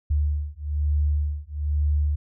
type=beating tone pair; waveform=sine; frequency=73.42 / 74.52 Hz; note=D2 / D2; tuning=0 / +26 cents; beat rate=1.1 Hz; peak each=-24 dBFS; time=0.1-2.16 s; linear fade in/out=10 ms; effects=none